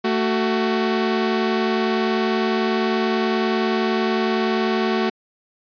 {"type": "tone pair together", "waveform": "sawtooth", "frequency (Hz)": [222.4, 374], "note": ["A3", "F#4"], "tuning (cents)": [19, 19], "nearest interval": "major sixth", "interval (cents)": 900, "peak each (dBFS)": -17, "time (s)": [0.04, 5.1], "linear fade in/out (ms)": 10, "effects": ["resampled to 11025 Hz"]}